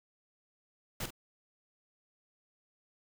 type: noise with echo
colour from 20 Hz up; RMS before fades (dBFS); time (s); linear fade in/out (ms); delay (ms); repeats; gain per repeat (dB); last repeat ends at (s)
pink; -37; 1-1.06; 5; 46; 1; -10; 1.106
effects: none